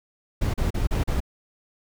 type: noise bursts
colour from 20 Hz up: brown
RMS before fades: -23 dBFS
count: 5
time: 0.41-1.204 s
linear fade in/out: 10 ms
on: 130 ms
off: 36 ms
effects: none